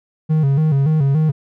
triangle tone with vibrato, 146.83 Hz, D3, in tune, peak -10 dBFS, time 0.29-1.32 s, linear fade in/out 20 ms, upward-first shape square, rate 3.5 Hz, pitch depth 110 cents each way, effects none

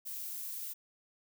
violet noise, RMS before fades -41 dBFS, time 0.05-0.74 s, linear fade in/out 20 ms, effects none

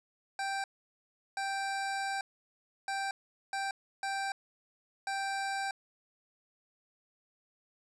25% pulse tone bursts at uneven times, 784 Hz, G5, in tune, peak -29 dBFS, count 6, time 0.39-0.64 / 1.37-2.21 / 2.88-3.11 / 3.53-3.71 / 4.03-4.32 / 5.07-5.71 s, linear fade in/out 2 ms, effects resampled to 22050 Hz

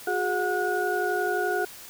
sine tone cluster, 362.3 / 413.8 / 726 / 1456 Hz, F#4 / G#4 / F#5 / F#6, -36 / -6 / -33 / -28 cents, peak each -29 dBFS, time 0.07-1.65 s, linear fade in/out 5 ms, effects white hiss -44 dBFS RMS until 1.89 s

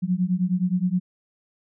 sine beating tone pair, 176.9 / 186.5 Hz, F3 / F#3, +23 / +14 cents, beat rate 9.6 Hz, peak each -23 dBFS, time 0.02-1 s, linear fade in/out 20 ms, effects none

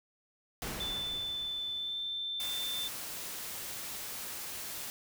pink noise with exponential decay, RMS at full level -37 dBFS, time 0.62-2.69 s, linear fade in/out 1 ms, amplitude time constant 450 ms
sine tone with pitch glide, 3520 to 3553 Hz, A7 to A7, 0 to +16 cents, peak -34 dBFS, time 0.8-2.88 s, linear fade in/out 5 ms, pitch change +16 cents, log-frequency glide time 1.75-1.98 s
white noise, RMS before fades -41 dBFS, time 2.4-4.9 s, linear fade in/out 0 ms
effects none

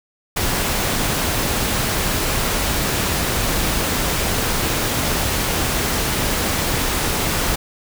pink noise, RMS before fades -20 dBFS, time 0.36-7.56 s, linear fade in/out 10 ms, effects none

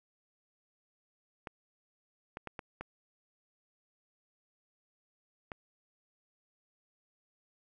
clicks, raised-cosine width 0.5 ms, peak -25 dBFS, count 6, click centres 1.472 / 2.371 / 2.473 / 2.592 / 2.81 / 5.518 s, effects none

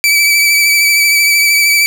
sawtooth tone with vibrato, 2306 Hz, D7, 32 cents flat, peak -4 dBFS, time 0.04-1.86 s, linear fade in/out 0 ms, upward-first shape sine, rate 13 Hz, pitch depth 26 cents each way, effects none

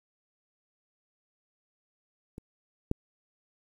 clicks, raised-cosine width 3 ms, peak -28 / -14 dBFS, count 2, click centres 2.381 / 2.914 s, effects 9-bit

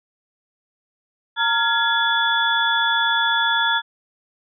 sine tone cluster, 918 / 1396 / 1682 / 3434 Hz, A#5 / F6 / G#6 / A7, -27 / -1 / +22 / -43 cents, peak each -22 dBFS, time 1.36-3.82 s, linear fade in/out 50 ms, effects none

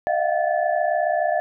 sine tone cluster, 613 / 688 / 715 / 747 / 1736 Hz, D#5 / F5 / F5 / F#5 / A6, -26 / -26 / +41 / +16 / -24 cents, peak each -23 / -22 / -30 / -27 / -30 dBFS, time 0.07-1.4 s, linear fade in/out 0 ms, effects none

